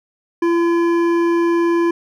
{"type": "tone with hard clipping", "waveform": "triangle", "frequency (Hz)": 339.8, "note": "F4", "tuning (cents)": -47, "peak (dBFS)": -15, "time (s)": [0.42, 1.91], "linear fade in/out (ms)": 5, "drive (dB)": 15, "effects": []}